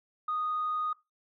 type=tone; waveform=sine; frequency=1239 Hz; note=D#6; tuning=8 cents flat; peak=-28 dBFS; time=0.28-0.93 s; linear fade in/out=5 ms; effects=noise-tail reverb RT60 0.2 s tail -18 dB re dry + tanh soft clip ceiling -24 dBFS